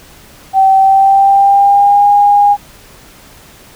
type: tone with pitch glide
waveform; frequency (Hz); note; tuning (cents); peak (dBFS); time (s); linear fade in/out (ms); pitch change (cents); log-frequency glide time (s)
sine; 771 to 815.9; G5 to G#5; -29 to -31; -4; 0.53-2.57; 50; +98; 0.77-2.07
effects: pink hiss -39 dBFS RMS until 3.75 s